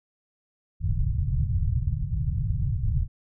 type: low-pass noise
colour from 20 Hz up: white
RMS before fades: -25 dBFS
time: 0.8-3.08 s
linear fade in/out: 50 ms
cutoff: 140 Hz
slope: 48 dB/octave
effects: none